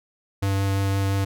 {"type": "tone with vibrato", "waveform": "square", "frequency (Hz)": 98, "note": "G2", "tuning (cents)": 0, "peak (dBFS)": -21, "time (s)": [0.42, 1.25], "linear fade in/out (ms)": 10, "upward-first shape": "triangle", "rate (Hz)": 5.8, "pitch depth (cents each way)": 10, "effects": []}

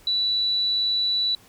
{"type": "tone", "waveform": "sine", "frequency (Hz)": 3951, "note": "B7", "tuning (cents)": 0, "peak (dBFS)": -20, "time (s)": [0.07, 1.35], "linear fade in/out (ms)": 2, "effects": ["pink hiss -53 dBFS RMS until 1.48 s"]}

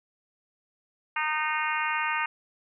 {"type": "harmonic tone", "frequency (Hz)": 307.5, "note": "D#4", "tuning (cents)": -20, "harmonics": [3, 4, 5, 6, 7, 8, 9], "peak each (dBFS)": [-31, -32, -33, -34, -34, -35, -36], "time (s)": [1.16, 2.26], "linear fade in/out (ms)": 5, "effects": []}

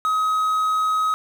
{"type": "tone with quantisation", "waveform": "triangle", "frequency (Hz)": 1268, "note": "D#6", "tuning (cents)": 32, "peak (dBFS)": -16, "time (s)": [0.05, 1.14], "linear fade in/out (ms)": 0, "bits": 7, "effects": []}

